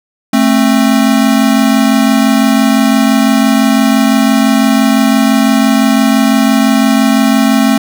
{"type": "tone pair together", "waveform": "square", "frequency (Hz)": [220, 265.9], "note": ["A3", "C4"], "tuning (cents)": [0, 28], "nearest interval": "minor third", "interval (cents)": 328, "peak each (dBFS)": -10, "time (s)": [0.33, 7.78], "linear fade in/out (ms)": 5, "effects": []}